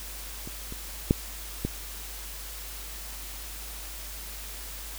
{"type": "clicks", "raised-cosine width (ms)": 3, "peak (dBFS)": [-25, -26, -6, -14], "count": 4, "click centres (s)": [0.475, 0.724, 1.109, 1.65], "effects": ["added 50 Hz sine -41 dBFS peak until 4.98 s", "white hiss -41 dBFS RMS until 4.98 s"]}